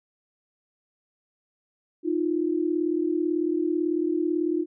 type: tone pair together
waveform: sine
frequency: 311.1 / 349.2 Hz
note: D#4 / F4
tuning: 0 / 0 cents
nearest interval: major second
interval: 200 cents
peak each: -25 dBFS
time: 2.03-4.66 s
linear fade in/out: 50 ms
effects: none